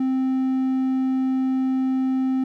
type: tone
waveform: triangle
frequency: 261.6 Hz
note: C4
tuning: in tune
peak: -17 dBFS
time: 0-2.44 s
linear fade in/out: 5 ms
effects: none